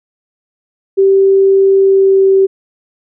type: tone with pitch glide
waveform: sine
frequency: 388.9 to 386.2 Hz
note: G4 to G4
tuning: -14 to -26 cents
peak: -5 dBFS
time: 0.97-2.47 s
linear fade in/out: 20 ms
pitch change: -12 cents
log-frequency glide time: 1.77-2.29 s
effects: none